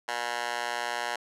10% pulse tone with high-pass filter, 120 Hz, B2, 49 cents flat, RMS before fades -32 dBFS, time 0.08-1.16 s, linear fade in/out 5 ms, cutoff 1000 Hz, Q 1.9, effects low-pass 9000 Hz 12 dB/octave

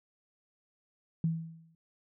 sine tone with exponential decay, 163.4 Hz, E3, 15 cents flat, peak -24 dBFS, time 1.24-1.75 s, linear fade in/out 2 ms, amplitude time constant 110 ms, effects none

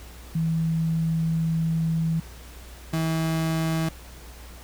sine / 35% pulse tone pair in turn, 162.7 / 161.58 Hz, E3 / E3, -22 / -34 cents, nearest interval unison, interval 12 cents, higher first, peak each -21 dBFS, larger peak neither, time 0.35-2.2 / 2.93-3.89 s, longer first, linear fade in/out 5 ms, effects added 60 Hz sine -42 dBFS peak until 4.63 s + pink hiss -47 dBFS RMS until 4.63 s

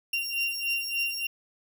35% pulse beating tone pair, 2767 / 2770.4 Hz, F7 / F7, -17 / -15 cents, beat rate 3.4 Hz, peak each -29 dBFS, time 0.13-1.27 s, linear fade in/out 5 ms, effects none

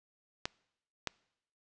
clicks, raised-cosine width 0.2 ms, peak -15 dBFS, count 2, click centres 0.455 / 1.073 s, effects noise-tail reverb RT60 0.8 s tail -25 dB re dry + resampled to 22050 Hz

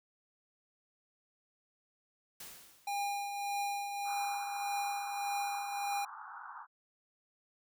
white noise with exponential decay, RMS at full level -46 dBFS, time 2.4-3.28 s, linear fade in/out 5 ms, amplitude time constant 190 ms
square tone with tremolo, 808 Hz, G#5, 48 cents flat, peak -33 dBFS, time 2.87-6.05 s, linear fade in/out 5 ms, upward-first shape triangle, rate 1.7 Hz, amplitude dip 50%
white band-pass noise, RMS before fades -48 dBFS, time 4.04-6.67 s, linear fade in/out 50 ms, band 800 to 1500 Hz, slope 96 dB/octave
effects none

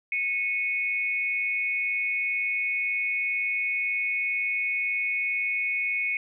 sine tone pair together, 2199 / 2489 Hz, C#7 / D#7, -14 / 0 cents, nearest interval major second, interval 214 cents, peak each -26 / -29 dBFS, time 0.12-6.17 s, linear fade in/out 2 ms, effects none

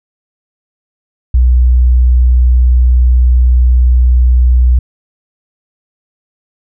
sine tone, 61.74 Hz, B1, in tune, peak -4 dBFS, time 1.34-4.79 s, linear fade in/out 5 ms, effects none

